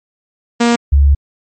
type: tone pair in turn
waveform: sawtooth / sine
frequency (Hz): 236.2 / 70.41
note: A#3 / C#2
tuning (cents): +23 / +28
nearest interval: octave + major sixth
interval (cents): 2095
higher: first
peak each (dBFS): -5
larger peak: neither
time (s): 0.6-0.76 / 0.92-1.15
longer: second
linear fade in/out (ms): 10
effects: MP3 32 kbps